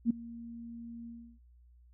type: tone with ADSR envelope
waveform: sine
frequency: 233.1 Hz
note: A#3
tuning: in tune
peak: -21 dBFS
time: 0.05-1.39 s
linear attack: 52 ms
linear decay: 7 ms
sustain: -21 dB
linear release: 320 ms
effects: added 60 Hz sine -57 dBFS peak until 1.93 s